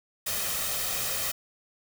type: noise with comb filter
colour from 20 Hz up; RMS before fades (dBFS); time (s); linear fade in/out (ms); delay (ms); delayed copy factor
white; -30; 0.26-1.32; 10; 1.6; +0.55
effects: none